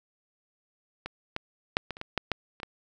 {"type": "clicks", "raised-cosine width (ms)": 0.3, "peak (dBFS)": [-19, -15, -6, -18, -27, -19, -10, -10, -27, -18], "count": 10, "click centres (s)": [1.06, 1.364, 1.769, 1.907, 1.969, 2.014, 2.177, 2.317, 2.601, 2.632], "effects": []}